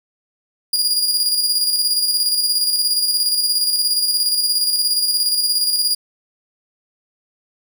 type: tone with tremolo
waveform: sawtooth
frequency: 4846 Hz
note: D#8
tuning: 47 cents flat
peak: -11 dBFS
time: 0.73-5.95 s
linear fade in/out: 5 ms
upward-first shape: square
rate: 17 Hz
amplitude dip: 40%
effects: none